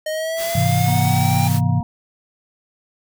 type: linear sweep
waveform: square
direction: up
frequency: 617 to 799 Hz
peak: -22 dBFS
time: 0.06-1.48 s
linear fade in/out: 5 ms
type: noise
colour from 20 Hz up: white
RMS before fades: -29 dBFS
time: 0.36-1.61 s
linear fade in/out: 50 ms
type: chord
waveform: sine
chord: Ab augmented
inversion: none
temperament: equal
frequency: 103.83 / 130.81 / 164.81 Hz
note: Ab2 / C3 / E3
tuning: 0 / 0 / 0 cents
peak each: -19 / -19 / -20 dBFS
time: 0.55-1.81 s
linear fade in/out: 5 ms
type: harmonic tone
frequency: 236.3 Hz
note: A#3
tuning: 24 cents sharp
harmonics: 1 / 3 / 4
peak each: -27 / -32 / -33 dBFS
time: 0.88-1.83 s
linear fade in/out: 0 ms
effects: none

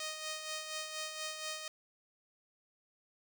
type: tone with tremolo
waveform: 5% pulse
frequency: 622.3 Hz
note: D#5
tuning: in tune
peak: -26 dBFS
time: 0-1.68 s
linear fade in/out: 2 ms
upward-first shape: sine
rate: 4.2 Hz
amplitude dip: 50%
effects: none

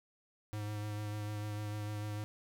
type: tone with vibrato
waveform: square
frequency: 105.1 Hz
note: G#2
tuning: 21 cents sharp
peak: -38 dBFS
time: 0.53-2.24 s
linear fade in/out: 0 ms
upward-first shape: sine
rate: 6.7 Hz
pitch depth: 18 cents each way
effects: none

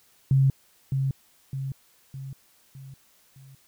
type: tone with echo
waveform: sine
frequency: 135 Hz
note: C#3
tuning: 45 cents flat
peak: -16 dBFS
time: 0.31-0.5 s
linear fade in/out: 2 ms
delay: 610 ms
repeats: 5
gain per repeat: -6 dB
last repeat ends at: 3.55 s
effects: white hiss -61 dBFS RMS until 3.67 s

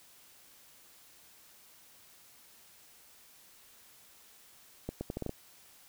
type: accelerating click train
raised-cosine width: 2 ms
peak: -22 dBFS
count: 7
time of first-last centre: 4.89-5.294 s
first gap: 120 ms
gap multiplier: 0.76
effects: white hiss -59 dBFS RMS until 5.88 s

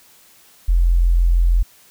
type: tone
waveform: sine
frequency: 43.08 Hz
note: F1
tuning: 23 cents flat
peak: -11 dBFS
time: 0.68-1.63 s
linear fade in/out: 10 ms
effects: white hiss -50 dBFS RMS until 1.9 s

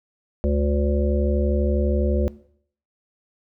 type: harmonic tone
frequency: 72.2 Hz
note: D2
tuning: 29 cents flat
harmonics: 1 / 3 / 5 / 7 / 8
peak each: -20 / -25 / -27 / -28 / -29 dBFS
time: 0.44-2.28 s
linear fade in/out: 0 ms
effects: noise-tail reverb RT60 0.6 s tail -19 dB re dry

